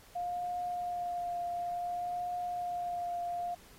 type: tone with vibrato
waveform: sine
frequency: 706 Hz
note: F5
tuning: 19 cents sharp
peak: -33 dBFS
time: 0.15-3.55 s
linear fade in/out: 10 ms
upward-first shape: triangle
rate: 0.57 Hz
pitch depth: 18 cents each way
effects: pink hiss -58 dBFS RMS until 3.78 s + AAC 48 kbps